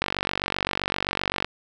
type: click train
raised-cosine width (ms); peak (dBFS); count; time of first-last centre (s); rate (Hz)
0.3; -7; 69; 0.02-1.446; 47.7
effects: none